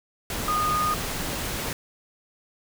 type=tone in noise; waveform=sine; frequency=1230 Hz; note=D#6; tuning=20 cents flat; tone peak=-22 dBFS; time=0.48-0.94 s; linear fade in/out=2 ms; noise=pink; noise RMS=-30 dBFS; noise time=0.3-1.73 s; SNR=+5 dB; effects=none